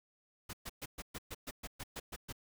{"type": "noise bursts", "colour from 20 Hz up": "pink", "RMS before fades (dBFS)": -43, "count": 12, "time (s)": [0.49, 2.326], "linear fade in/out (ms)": 10, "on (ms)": 43, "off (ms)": 120, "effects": []}